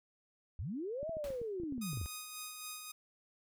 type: linear two-way sweep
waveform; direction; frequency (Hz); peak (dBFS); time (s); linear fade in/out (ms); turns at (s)
sine; up then down; 61.74 to 670 to 61.74; -37; 0.59-2.06; 0; 1.1
type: clicks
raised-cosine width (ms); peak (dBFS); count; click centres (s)
3; -35; 12; 1.03 / 1.094 / 1.169 / 1.304 / 1.416 / 1.6 / 1.635 / 1.724 / 1.78 / 1.932 / 1.973 / 2.014
type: noise with exponential decay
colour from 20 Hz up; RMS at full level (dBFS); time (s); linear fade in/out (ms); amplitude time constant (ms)
pink; -48; 1.24-1.57; 0; 70
type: tone with tremolo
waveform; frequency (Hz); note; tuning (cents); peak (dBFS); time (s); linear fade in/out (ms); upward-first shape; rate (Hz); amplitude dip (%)
5% pulse; 1244.5; D#6; 0; -30; 1.81-2.92; 10; sine; 3.7; 40
effects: none